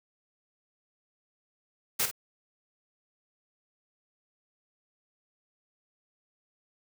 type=noise with echo; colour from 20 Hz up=white; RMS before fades=-27 dBFS; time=1.99-2.06 s; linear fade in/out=10 ms; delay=53 ms; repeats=1; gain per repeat=-9 dB; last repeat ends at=2.113 s; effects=none